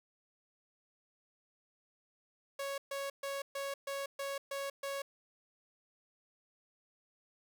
sawtooth tone bursts, 554.4 Hz, C#5, in tune, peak -33 dBFS, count 8, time 2.59-5.02 s, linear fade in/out 5 ms, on 190 ms, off 130 ms, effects none

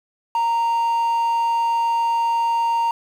triangle tone with quantisation, 927 Hz, A#5, 10 cents flat, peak -15 dBFS, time 0.35-2.91 s, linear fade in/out 2 ms, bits 7, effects none

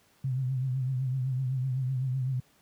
sine tone with vibrato, 130 Hz, C3, 11 cents flat, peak -26 dBFS, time 0.24-2.4 s, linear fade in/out 5 ms, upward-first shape triangle, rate 7.9 Hz, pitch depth 80 cents each way, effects pink hiss -64 dBFS RMS until 2.61 s + high-pass 80 Hz 12 dB/octave

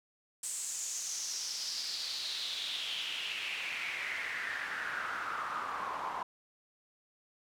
pink noise with band-pass filter sweep, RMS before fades -38 dBFS, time 0.43-6.23 s, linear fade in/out 5 ms, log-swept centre 8100 to 950 Hz, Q 4.9, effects none

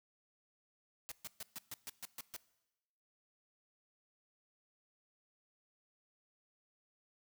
white noise bursts, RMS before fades -45 dBFS, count 9, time 1.09-2.364 s, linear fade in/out 0 ms, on 26 ms, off 130 ms, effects noise-tail reverb RT60 1.0 s tail -20 dB re dry

